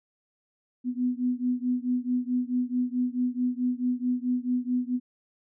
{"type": "beating tone pair", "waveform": "sine", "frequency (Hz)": [246.9, 251.5], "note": ["B3", "B3"], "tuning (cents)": [0, 32], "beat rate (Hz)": 4.6, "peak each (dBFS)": [-27, -28], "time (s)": [0.84, 5], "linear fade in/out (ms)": 50, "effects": []}